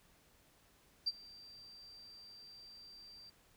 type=tone with ADSR envelope; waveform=sine; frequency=4699 Hz; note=D8; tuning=in tune; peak=-29 dBFS; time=1.06-3.3 s; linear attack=17 ms; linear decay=35 ms; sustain=-24 dB; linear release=6 ms; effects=tanh soft clip ceiling -25 dBFS + pink hiss -68 dBFS RMS until 3.56 s